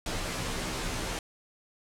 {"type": "noise with comb filter", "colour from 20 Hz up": "pink", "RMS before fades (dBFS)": -33, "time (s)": [0.06, 1.19], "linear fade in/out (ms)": 2, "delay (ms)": 14, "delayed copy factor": -0.95, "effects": ["low-pass 9000 Hz 12 dB/octave"]}